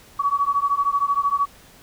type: beating tone pair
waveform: sine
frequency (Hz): 1126 / 1139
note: C#6 / C#6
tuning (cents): +27 / +47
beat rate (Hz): 13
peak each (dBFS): -21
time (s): 0.19-1.46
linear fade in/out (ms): 10
effects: pink hiss -49 dBFS RMS until 1.82 s